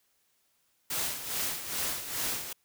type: noise with tremolo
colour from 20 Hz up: white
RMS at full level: -31 dBFS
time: 0.9-2.53 s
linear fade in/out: 5 ms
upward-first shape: sine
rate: 2.4 Hz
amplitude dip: 65%
effects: white hiss -72 dBFS RMS until 2.64 s